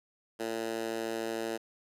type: tone with high-pass filter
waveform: 10% pulse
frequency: 113.2 Hz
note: A2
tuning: 50 cents sharp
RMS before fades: -35 dBFS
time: 0.39-1.58 s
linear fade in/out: 20 ms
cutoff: 340 Hz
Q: 1.4
effects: resampled to 32000 Hz + 9-bit